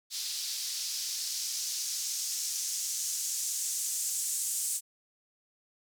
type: noise with band-pass filter sweep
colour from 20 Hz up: blue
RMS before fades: -34 dBFS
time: 0.1-4.81 s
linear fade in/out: 50 ms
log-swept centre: 4500 to 7900 Hz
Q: 2.1
effects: none